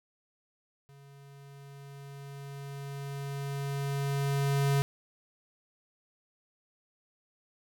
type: tone with level ramp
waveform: square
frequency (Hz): 139.7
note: C#3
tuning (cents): +14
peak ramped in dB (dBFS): -53 to -24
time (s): 0.89-4.82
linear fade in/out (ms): 0
effects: none